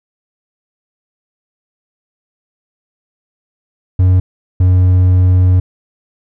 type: tone pair in turn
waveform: triangle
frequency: 92 / 91.51 Hz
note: F#2 / F#2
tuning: -9 / -19 cents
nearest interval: unison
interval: 10 cents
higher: first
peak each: -4 dBFS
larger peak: neither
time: 3.99-4.2 / 4.6-5.6 s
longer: second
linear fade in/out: 5 ms
effects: none